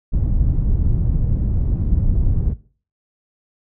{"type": "low-pass noise", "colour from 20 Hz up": "pink", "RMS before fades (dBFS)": -17, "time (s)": [0.12, 2.54], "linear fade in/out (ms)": 20, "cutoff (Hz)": 120, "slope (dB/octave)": 12, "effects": ["noise-tail reverb RT60 0.4 s tail -17 dB re dry"]}